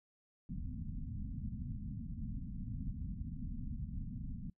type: low-pass noise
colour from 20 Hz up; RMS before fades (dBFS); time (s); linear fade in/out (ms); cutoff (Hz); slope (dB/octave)
pink; -42; 0.49-4.5; 5; 260; 96
effects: noise-tail reverb RT60 0.1 s tail -22 dB re dry